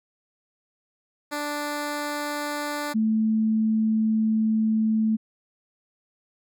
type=tone pair in turn; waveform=10% pulse / sine; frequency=293.7 / 219.4 Hz; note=D4 / A3; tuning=0 / -5 cents; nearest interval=perfect fourth; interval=505 cents; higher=first; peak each=-19 dBFS; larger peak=neither; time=1.31-2.94 / 2.94-5.17 s; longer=second; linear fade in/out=20 ms; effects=none